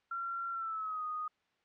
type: tone with pitch glide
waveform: sine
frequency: 1369 to 1241 Hz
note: F6 to D#6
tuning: -35 to -5 cents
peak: -35 dBFS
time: 0.11-1.28 s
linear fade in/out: 5 ms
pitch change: -170 cents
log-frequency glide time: 0.51-1.04 s
effects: white hiss -75 dBFS RMS until 1.64 s + low-pass 3000 Hz 12 dB/octave